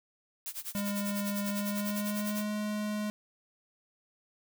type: noise with tremolo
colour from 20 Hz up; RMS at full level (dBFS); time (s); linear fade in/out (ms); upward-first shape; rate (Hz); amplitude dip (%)
blue; -37; 0.46-2.44; 0; sine; 10; 90
type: tone with pitch glide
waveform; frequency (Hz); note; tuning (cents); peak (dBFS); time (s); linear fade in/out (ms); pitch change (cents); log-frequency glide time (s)
square; 202.8 to 210.3; G#3 to G#3; -41 to +22; -32; 0.75-3.1; 0; +63; 1.48-2.52
effects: none